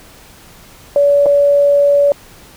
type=tone with dropouts; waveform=sine; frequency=571 Hz; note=D5; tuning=49 cents flat; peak=-7 dBFS; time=0.96-2.12 s; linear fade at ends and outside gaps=1 ms; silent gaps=1.259-1.264 s; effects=pink hiss -41 dBFS RMS until 2.56 s